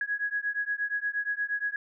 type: beating tone pair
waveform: sine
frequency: 1661.2 / 1669.7 Hz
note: G#6 / G#6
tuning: 0 / +9 cents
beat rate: 8.5 Hz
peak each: -31 dBFS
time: 0.01-1.76 s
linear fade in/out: 2 ms
effects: none